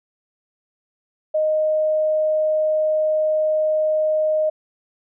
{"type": "tone", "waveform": "sine", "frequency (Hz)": 620, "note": "D#5", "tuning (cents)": -6, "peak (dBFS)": -16, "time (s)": [1.34, 4.5], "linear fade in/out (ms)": 10, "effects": []}